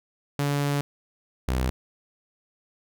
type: tone pair in turn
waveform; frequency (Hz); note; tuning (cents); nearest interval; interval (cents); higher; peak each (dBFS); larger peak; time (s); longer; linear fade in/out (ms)
sawtooth; 143.1 / 63.74; D3 / C2; -45 / -45; octave + major second; 1400; first; -19; neither; 0.39-0.81 / 1.48-1.7; first; 0
effects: none